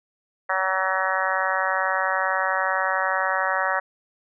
harmonic tone, 188.9 Hz, F#3, 36 cents sharp, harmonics 3 / 4 / 5 / 6 / 7 / 8 / 9 / 10, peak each -29 / -29 / -29 / -29 / -29 / -29 / -29 / -29 dBFS, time 0.49-3.8 s, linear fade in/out 10 ms, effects none

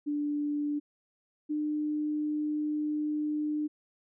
sine tone pair in turn, 293.3 / 301 Hz, D4 / D4, -2 / +43 cents, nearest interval unison, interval 45 cents, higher second, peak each -28 dBFS, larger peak neither, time 0.06-0.8 / 1.49-3.68 s, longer second, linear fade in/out 20 ms, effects none

